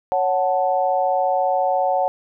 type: chord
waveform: sine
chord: F# minor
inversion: second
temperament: equal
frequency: 554.4 / 740 / 880 Hz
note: C#5 / F#5 / A5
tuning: 0 / 0 / 0 cents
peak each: -21 / -19 / -24 dBFS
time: 0.12-2.08 s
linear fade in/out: 0 ms
effects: none